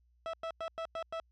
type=tone bursts; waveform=30% pulse; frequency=656 Hz; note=E5; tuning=9 cents flat; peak=-33 dBFS; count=6; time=0.26-1.199 s; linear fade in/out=0 ms; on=74 ms; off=99 ms; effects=added 60 Hz sine -66 dBFS peak until 1.31 s + low-pass 3000 Hz 12 dB/octave